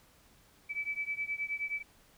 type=beating tone pair; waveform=sine; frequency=2300 / 2309.5 Hz; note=D7 / D7; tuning=-37 / -30 cents; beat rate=9.5 Hz; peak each=-36 / -37 dBFS; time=0.69-1.83 s; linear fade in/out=20 ms; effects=pink hiss -63 dBFS RMS until 2.17 s